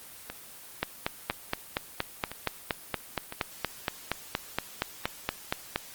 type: two click trains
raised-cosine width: 0.3 ms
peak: -19 / -10 dBFS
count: 4 / 22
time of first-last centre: 0.3-3.324 / 0.83-5.76 s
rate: 0.992 / 4.26 Hz
effects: white hiss -47 dBFS RMS until 5.94 s + Opus 24 kbps